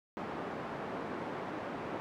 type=band-pass noise; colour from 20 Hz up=pink; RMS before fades=-40 dBFS; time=0.17-2 s; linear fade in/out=0 ms; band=220 to 1300 Hz; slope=12 dB/octave; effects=none